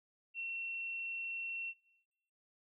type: tone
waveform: sine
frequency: 2716 Hz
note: F7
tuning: 49 cents flat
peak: -38 dBFS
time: 0.34-1.74 s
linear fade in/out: 50 ms
effects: noise-tail reverb RT60 0.9 s tail -21 dB re dry

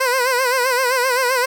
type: tone with vibrato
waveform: 15% pulse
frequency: 507 Hz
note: B4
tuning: 45 cents sharp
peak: -9 dBFS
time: 0-1.46 s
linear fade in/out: 10 ms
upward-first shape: sine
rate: 7.7 Hz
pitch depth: 87 cents each way
effects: none

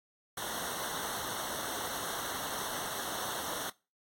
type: noise with comb filter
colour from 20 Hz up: pink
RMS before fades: -38 dBFS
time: 0.37-3.7 s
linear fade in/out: 5 ms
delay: 0.41 ms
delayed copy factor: -0.95
effects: noise-tail reverb RT60 0.3 s tail -22 dB re dry + AAC 64 kbps

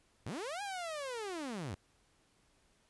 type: linear two-way sweep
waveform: sawtooth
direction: up then down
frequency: 77.78 to 830 to 77.78 Hz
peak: -35 dBFS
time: 0.26-1.75 s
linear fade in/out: 5 ms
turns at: 0.62 s
effects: pink hiss -71 dBFS RMS until 2.89 s + resampled to 24000 Hz

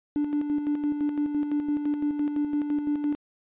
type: tone with tremolo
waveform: triangle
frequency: 293.7 Hz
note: D4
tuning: in tune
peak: -19 dBFS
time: 0.16-3.15 s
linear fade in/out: 0 ms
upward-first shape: square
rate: 5.9 Hz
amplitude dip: 55%
effects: tanh soft clip ceiling -18 dBFS + resampled to 8000 Hz

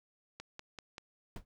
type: click train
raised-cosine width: 0.2 ms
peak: -27 dBFS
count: 4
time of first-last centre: 0.4-0.981 s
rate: 5.16 Hz
type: noise with exponential decay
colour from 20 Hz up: brown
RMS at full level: -35 dBFS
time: 1.36-1.45 s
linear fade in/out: 1 ms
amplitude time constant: 19 ms
effects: none

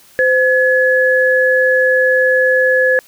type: tone pair together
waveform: sine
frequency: 514.2 / 1699 Hz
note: C5 / G#6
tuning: -30 / +39 cents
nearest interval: octave + major sixth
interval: 2069 cents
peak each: -12 dBFS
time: 0.19-2.99 s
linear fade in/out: 0 ms
effects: white hiss -46 dBFS RMS until 3.07 s

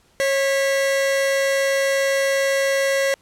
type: tone pair together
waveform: 45% pulse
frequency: 546.5 / 1968 Hz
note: C#5 / B6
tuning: -25 / -7 cents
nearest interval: octave + minor seventh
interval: 2218 cents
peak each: -18 / -25 dBFS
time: 0.2-3.14 s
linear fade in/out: 0 ms
effects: pink hiss -58 dBFS RMS until 3.21 s + low-pass 11000 Hz 12 dB/octave

